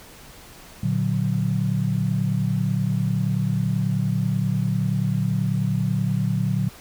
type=chord; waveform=sine; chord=Bb augmented; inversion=none; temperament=equal; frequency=116.54 / 146.83 / 185 Hz; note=Bb2 / D3 / F#3; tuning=0 / 0 / 0 cents; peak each=-24 dBFS; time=0.83-6.69 s; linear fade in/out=5 ms; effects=pink hiss -45 dBFS RMS until 6.8 s